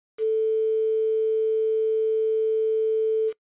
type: tone with quantisation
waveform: sine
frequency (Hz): 440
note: A4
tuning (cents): 0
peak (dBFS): -19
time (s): 0.18-3.33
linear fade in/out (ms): 50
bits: 7
effects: noise-tail reverb RT60 0.1 s tail -22 dB re dry + resampled to 8000 Hz